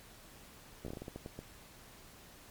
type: slowing click train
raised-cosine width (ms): 2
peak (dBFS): -29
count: 11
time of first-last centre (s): 0.85-1.39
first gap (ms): 14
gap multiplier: 1.28
effects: pink hiss -56 dBFS RMS until 2.5 s + MP3 96 kbps